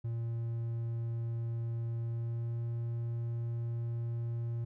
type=tone with pitch glide; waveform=triangle; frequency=116 to 117.08 Hz; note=A#2 to A#2; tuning=-8 to +8 cents; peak=-31 dBFS; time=0.04-4.65 s; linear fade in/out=10 ms; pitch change=+16 cents; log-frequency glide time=2.03-2.59 s; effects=none